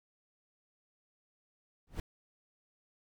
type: noise with exponential growth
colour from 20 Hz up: brown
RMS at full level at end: -32 dBFS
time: 1.87-2 s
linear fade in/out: 2 ms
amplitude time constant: 27 ms
effects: none